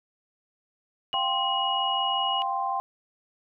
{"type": "tone", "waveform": "sine", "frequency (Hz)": 2900, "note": "F#7", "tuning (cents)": -35, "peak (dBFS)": -27, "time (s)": [1.13, 2.42], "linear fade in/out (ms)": 0}
{"type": "chord", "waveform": "sine", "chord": "F suspended second", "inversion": "none", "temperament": "equal", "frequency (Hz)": [698.5, 784, 1046.5], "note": ["F5", "G5", "C6"], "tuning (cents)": [0, 0, 0], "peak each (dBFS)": [-34, -28, -29], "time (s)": [1.14, 2.8], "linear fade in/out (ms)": 0}
{"effects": []}